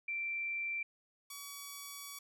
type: tone pair in turn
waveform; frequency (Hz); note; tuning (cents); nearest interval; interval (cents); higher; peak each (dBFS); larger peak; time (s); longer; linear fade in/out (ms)
sine / 5% pulse; 2349 / 1134.5; D7 / C#6; 0 / +40; octave + minor second; 1260; first; -35 / -33; second; 0.08-0.83 / 1.3-2.19; second; 5
effects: none